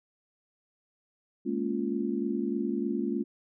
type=chord; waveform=sine; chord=Bb minor seventh; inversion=third; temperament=just; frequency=209.8 / 233.1 / 279.7 / 349.6 Hz; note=Ab3 / Bb3 / Db4 / F4; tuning=+18 / 0 / +16 / +2 cents; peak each=-33 dBFS; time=1.45-3.24 s; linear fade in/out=20 ms; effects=none